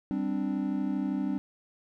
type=chord; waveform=triangle; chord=G suspended fourth; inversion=none; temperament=just; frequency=196 / 261.3 / 294 Hz; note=G3 / C4 / D4; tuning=0 / -2 / +2 cents; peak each=-30 dBFS; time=0.11-1.38 s; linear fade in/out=0 ms; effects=none